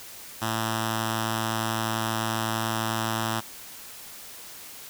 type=tone with notch filter; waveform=5% pulse; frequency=111.6 Hz; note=A2; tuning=25 cents sharp; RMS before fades=-28 dBFS; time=0.41-3.41 s; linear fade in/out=20 ms; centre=480 Hz; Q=1.3; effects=white hiss -43 dBFS RMS until 4.89 s